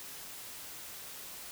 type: silence
effects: white hiss -46 dBFS RMS until 1.51 s